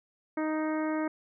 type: harmonic tone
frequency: 311.1 Hz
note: D#4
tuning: in tune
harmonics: 1 / 2 / 3 / 4 / 5 / 6 / 7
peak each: -29 / -35 / -39 / -41 / -43 / -45 / -46 dBFS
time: 0.37-1.08 s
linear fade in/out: 5 ms
effects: none